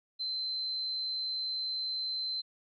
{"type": "tone", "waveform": "sine", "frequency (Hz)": 4085, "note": "C8", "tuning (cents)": -42, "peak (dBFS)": -32, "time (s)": [0.19, 2.42], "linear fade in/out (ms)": 20, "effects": []}